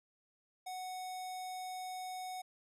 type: tone with notch filter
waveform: square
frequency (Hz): 740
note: F#5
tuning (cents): 0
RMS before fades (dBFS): -43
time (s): 0.66-2.42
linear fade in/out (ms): 10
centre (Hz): 1600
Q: 1
effects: resampled to 32000 Hz